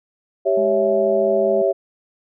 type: chord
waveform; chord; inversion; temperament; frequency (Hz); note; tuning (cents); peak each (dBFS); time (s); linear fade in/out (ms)
sine; C# diminished; second; equal; 392 / 554.4 / 659.3; G4 / C#5 / E5; 0 / 0 / 0; -19; 0.45-1.73; 20
type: harmonic tone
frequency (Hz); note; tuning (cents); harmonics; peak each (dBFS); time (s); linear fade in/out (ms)
208.5; G#3; +7; 1 / 3 / 4; -27 / -37 / -39; 0.57-1.62; 5
effects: none